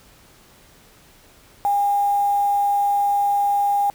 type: tone with quantisation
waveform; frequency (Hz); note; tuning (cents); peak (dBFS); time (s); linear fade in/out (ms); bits
sine; 810; G#5; -43; -16; 1.65-3.9; 0; 6
effects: pink hiss -51 dBFS RMS until 3.94 s